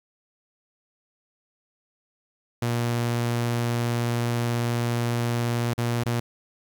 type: tone with dropouts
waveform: sawtooth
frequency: 118.8 Hz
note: A#2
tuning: 33 cents sharp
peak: -19 dBFS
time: 2.62-6.2 s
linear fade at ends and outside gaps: 5 ms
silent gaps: 5.737-5.779 / 6.036-6.059 s
effects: 9-bit